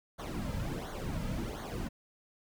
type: noise with flanger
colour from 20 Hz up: brown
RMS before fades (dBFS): -37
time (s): 0.18-1.89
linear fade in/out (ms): 20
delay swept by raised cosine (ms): 0.38 to 2.78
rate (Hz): 1.4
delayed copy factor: -0.8
effects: none